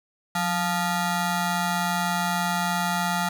20% pulse ring-modulated tone, 523.3 Hz, C5, in tune, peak -15 dBFS, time 0.35-3.29 s, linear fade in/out 5 ms, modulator 343 Hz, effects none

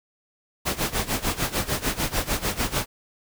pink noise with tremolo, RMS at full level -23 dBFS, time 0.65-2.86 s, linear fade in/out 20 ms, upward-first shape sine, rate 6.7 Hz, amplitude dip 85%, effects none

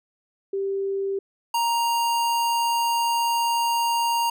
sine / square tone pair in turn, 392 / 934.7 Hz, G4 / A#5, 0 / +4 cents, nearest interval octave + minor third, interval 1504 cents, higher second, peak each -23 / -21 dBFS, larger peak second, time 0.53-1.19 / 1.54-4.3 s, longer second, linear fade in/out 5 ms, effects none

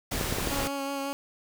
pink noise, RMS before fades -31 dBFS, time 0.11-0.68 s, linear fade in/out 10 ms
clicks, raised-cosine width 2 ms, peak -17 dBFS, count 4, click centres 0.212 / 0.325 / 0.385 / 0.473 s
15% pulse tone with vibrato, 277.2 Hz, C#4, in tune, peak -24 dBFS, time 0.51-1.13 s, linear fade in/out 0 ms, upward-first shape sine, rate 5.5 Hz, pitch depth 17 cents each way
effects none

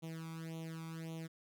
sawtooth tone with flanger, 162.7 Hz, E3, 22 cents flat, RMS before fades -45 dBFS, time 0.02-1.28 s, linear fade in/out 20 ms, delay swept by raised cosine 0.3 to 0.87 ms, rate 1.8 Hz, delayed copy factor +0.9, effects none

